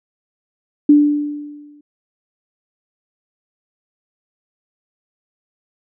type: tone with exponential decay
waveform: sine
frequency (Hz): 293.7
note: D4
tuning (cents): 0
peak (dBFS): -4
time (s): 0.89-1.81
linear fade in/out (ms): 5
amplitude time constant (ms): 200
effects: none